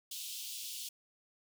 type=high-pass noise; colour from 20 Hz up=pink; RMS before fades=-43 dBFS; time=0.11-0.89 s; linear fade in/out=5 ms; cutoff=2900 Hz; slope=48 dB/octave; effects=none